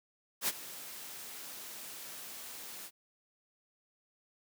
white noise with ADSR envelope, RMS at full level -30 dBFS, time 0.41-2.91 s, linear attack 70 ms, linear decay 35 ms, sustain -16 dB, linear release 53 ms, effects high-pass 150 Hz 12 dB/octave

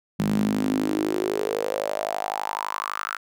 sawtooth tone with high-pass filter sweep, 51.91 Hz, G#1, in tune, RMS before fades -26 dBFS, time 0.19-3.17 s, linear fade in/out 5 ms, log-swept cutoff 180 to 1400 Hz, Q 6.3, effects none

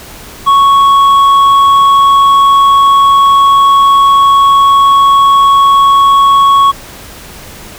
sine tone with hard clipping, 1108.7 Hz, C#6, in tune, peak -4 dBFS, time 0.46-6.72 s, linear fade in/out 20 ms, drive 4 dB, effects pink hiss -30 dBFS RMS until 7.78 s

